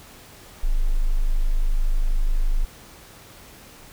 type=tone; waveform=sine; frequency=25.96 Hz; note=G#0; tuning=in tune; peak=-16 dBFS; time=0.63-2.65 s; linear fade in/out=10 ms; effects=pink hiss -46 dBFS RMS until 3.92 s